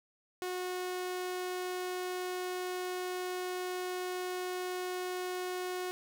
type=tone; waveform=sawtooth; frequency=364.4 Hz; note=F#4; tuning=26 cents flat; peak=-31 dBFS; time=0.42-5.91 s; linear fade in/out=0 ms; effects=none